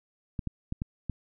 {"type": "clicks", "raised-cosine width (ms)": 5, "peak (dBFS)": -19, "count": 5, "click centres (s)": [0.392, 0.473, 0.724, 0.819, 1.097], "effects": []}